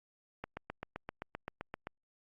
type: click train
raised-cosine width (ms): 0.5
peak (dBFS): -24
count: 12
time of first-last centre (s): 0.44-1.87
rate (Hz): 7.69
effects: Opus 48 kbps